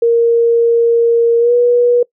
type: tone with pitch glide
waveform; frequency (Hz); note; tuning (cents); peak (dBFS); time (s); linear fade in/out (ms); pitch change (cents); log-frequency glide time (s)
sine; 466.2 to 483.8; A#4 to B4; 0 to -36; -7; 0.02-2.03; 5; +64; 1.39-1.53
effects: noise-tail reverb RT60 0.1 s tail -23 dB re dry